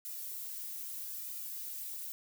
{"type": "noise with flanger", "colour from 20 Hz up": "violet", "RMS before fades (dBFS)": -42, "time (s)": [0.05, 2.12], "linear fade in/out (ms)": 0, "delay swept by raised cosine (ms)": [1.8, 3], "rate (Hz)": 0.79, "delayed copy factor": -0.7, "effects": []}